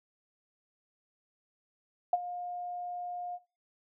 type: tone with ADSR envelope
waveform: sine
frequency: 711 Hz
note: F5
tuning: 31 cents sharp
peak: -20 dBFS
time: 2.13-3.39 s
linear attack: 3 ms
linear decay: 30 ms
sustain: -16 dB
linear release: 46 ms
effects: noise-tail reverb RT60 0.3 s tail -18 dB re dry